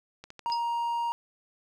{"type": "clicks", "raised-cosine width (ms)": 0.2, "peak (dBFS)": -26, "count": 4, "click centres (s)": [0.24, 0.304, 0.393, 0.5]}
{"type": "tone", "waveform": "triangle", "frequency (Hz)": 939, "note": "A#5", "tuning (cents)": 12, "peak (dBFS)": -25, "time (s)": [0.46, 1.12], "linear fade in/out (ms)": 0}
{"type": "tone with exponential decay", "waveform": "sine", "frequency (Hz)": 4978, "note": "D#8", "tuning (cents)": 0, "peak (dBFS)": -27, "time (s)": [0.52, 0.63], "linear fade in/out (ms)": 1, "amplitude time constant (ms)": 23}
{"effects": []}